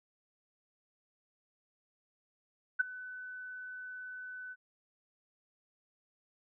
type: tone with ADSR envelope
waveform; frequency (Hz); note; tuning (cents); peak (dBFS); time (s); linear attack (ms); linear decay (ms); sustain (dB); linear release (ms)
sine; 1503; F#6; +27; -22; 2.79-4.56; 15; 13; -20; 44
effects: none